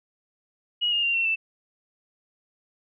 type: tone with pitch steps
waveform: sine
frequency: 2899 / 2836 / 2774 / 2714 / 2655 Hz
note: F#7 / F7 / F7 / E7 / E7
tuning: -36 / +26 / -12 / +50 / +12 cents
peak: -21 dBFS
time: 0.81-1.36 s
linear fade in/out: 20 ms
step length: 110 ms
effects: none